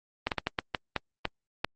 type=slowing click train; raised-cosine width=0.3 ms; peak=-11 dBFS; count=9; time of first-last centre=0.27-1.646 s; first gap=48 ms; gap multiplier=1.35; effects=Opus 24 kbps